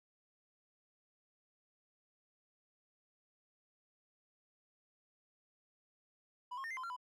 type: tone with pitch steps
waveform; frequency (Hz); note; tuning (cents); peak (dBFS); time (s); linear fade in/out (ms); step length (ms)
triangle; 988 / 1076 / 1826 / 2085 / 1031 / 1375 / 995; B5 / C6 / A#6 / C7 / C6 / F6 / B5; 0 / +48 / -36 / -7 / -26 / -27 / +13; -39; 6.51-6.965; 10; 65
effects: none